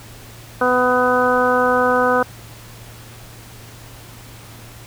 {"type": "harmonic tone", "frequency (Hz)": 250, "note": "B3", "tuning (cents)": 21, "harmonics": [1, 2, 3, 4, 5, 6], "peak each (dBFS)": [-23, -17, -22, -22, -20, -21], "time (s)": [0.61, 2.23], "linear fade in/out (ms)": 5, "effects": ["added 115 Hz sine -40 dBFS peak until 4.86 s", "pink hiss -41 dBFS RMS until 4.86 s"]}